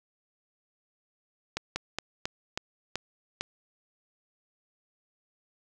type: slowing click train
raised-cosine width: 0.2 ms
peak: -13 dBFS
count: 7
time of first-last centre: 1.57-3.41 s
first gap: 190 ms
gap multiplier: 1.19
effects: none